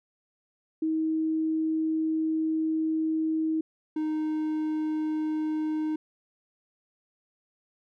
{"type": "tone pair in turn", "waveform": ["sine", "triangle"], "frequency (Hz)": [317.4, 310], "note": ["D#4", "D#4"], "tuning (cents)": [35, -6], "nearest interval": "unison", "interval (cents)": 41, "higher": "first", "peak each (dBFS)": [-24, -24], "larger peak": "neither", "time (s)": [[0.82, 3.61], [3.96, 5.96]], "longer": "first", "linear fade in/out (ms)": 5, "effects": []}